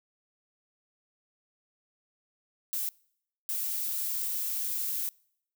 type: noise bursts at uneven times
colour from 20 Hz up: violet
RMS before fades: -32 dBFS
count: 2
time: 2.73-2.89 / 3.49-5.09 s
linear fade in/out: 0 ms
effects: noise-tail reverb RT60 0.7 s tail -26 dB re dry